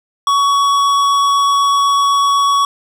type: tone with tanh clipping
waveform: sine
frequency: 1123 Hz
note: C#6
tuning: 22 cents sharp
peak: -12 dBFS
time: 0.27-2.65 s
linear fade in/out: 2 ms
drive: 15 dB
effects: none